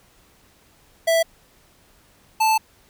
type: tone pair in turn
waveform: square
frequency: 659.3 / 878.2 Hz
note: E5 / A5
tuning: 0 / -4 cents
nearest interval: perfect fourth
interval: 496 cents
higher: second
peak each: -16 dBFS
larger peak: neither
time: 1.07-1.23 / 2.4-2.58 s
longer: second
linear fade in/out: 10 ms
effects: pink hiss -56 dBFS RMS until 2.89 s